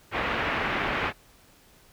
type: low-pass noise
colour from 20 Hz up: white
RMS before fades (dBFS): -28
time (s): 0.11-1.13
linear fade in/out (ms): 50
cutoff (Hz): 2400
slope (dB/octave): 24
effects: pink hiss -57 dBFS RMS until 1.92 s